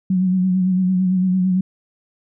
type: tone with vibrato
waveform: sine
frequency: 185 Hz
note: F#3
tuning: in tune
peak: -14 dBFS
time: 0.1-1.61 s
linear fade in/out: 5 ms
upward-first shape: sine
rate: 8.9 Hz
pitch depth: 39 cents each way
effects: none